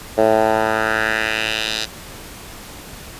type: tone with band-pass filter sweep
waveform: 10% pulse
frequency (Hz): 110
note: A2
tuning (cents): 0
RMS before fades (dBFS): -18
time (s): 0.17-1.86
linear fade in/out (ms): 20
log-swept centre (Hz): 580 to 4400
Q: 2.1
effects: pink hiss -36 dBFS RMS until 3.19 s + resampled to 32000 Hz